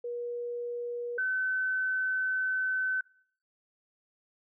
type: tone pair in turn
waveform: sine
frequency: 480 / 1521.3 Hz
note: B4 / F#6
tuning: -49 / +48 cents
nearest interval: octave + minor sixth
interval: 1997 cents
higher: second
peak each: -33 / -27 dBFS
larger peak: second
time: 0.04-1.18 / 1.18-3.01 s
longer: second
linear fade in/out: 5 ms
effects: noise-tail reverb RT60 0.6 s tail -23 dB re dry